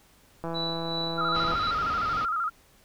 click train, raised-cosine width 1 ms, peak -20 dBFS, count 183, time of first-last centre 0.44-1.536 s, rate 166 Hz
sine tone with tremolo, 3951 Hz, B7, in tune, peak -29 dBFS, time 0.54-1.72 s, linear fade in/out 20 ms, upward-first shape sine, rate 2.7 Hz, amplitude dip 65%
sine tone with vibrato, 1316 Hz, E6, 3 cents flat, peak -25 dBFS, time 1.17-2.5 s, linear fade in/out 20 ms, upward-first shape square, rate 13 Hz, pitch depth 78 cents each way
pink low-pass noise, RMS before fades -37 dBFS, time 1.34-2.26 s, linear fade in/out 20 ms, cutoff 5200 Hz, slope 48 dB/octave
effects pink hiss -59 dBFS RMS until 2.84 s

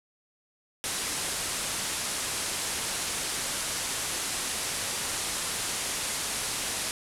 white low-pass noise, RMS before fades -32 dBFS, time 0.84-6.91 s, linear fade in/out 0 ms, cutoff 11000 Hz, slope 48 dB/octave, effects none

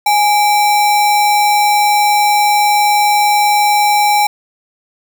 sine tone with sample-and-hold, 830.6 Hz, G#5, in tune, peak -8 dBFS, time 0.06-4.27 s, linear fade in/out 5 ms, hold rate 3150 Hz, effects none

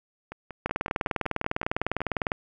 two click trains, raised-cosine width 0.5 ms, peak -23 / -10 dBFS, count 10 / 34, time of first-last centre 0.32-2.005 / 0.66-2.318 s, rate 5.34 / 19.9 Hz, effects none

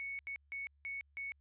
sine tone bursts at uneven times, 2217 Hz, C#7, in tune, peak -39 dBFS, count 5, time 0-0.19 / 0.27-0.36 / 0.52-0.67 / 0.85-1.01 / 1.17-1.32 s, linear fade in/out 0 ms, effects added 71 Hz sine -67 dBFS peak until 1.4 s + resampled to 8000 Hz

